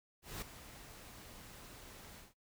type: noise with ADSR envelope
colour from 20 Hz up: pink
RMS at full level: -42 dBFS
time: 0.22-2.34 s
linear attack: 200 ms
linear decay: 5 ms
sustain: -12 dB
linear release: 160 ms
effects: noise-tail reverb RT60 0.1 s tail -19 dB re dry